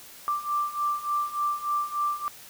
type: beating tone pair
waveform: sine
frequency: 1176 / 1179.4 Hz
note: D6 / D6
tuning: +2 / +7 cents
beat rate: 3.4 Hz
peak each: -30 / -27 dBFS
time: 0.28-2.28 s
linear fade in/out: 0 ms
effects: white hiss -47 dBFS RMS until 2.49 s